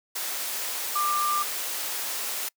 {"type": "tone in noise", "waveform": "sine", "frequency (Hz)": 1189, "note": "D6", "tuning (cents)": 21, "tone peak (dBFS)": -23, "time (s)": [0.95, 1.43], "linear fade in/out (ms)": 10, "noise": "white", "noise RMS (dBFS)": -31, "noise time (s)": [0.15, 2.49], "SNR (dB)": 5, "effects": ["noise-tail reverb RT60 0.1 s tail -26 dB re dry", "high-pass 400 Hz 12 dB/octave"]}